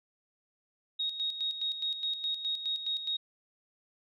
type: tone with tremolo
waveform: sine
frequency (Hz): 3756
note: A#7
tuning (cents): +12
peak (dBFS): -29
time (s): 0.99-3.17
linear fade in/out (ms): 10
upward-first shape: square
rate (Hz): 4.8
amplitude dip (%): 60
effects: none